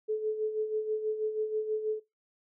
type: tone with tremolo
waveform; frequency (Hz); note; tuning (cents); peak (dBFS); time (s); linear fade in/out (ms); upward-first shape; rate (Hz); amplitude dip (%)
sine; 432; A4; -32; -26; 0.08-2; 20; sine; 6.2; 65
effects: noise-tail reverb RT60 0.2 s tail -19 dB re dry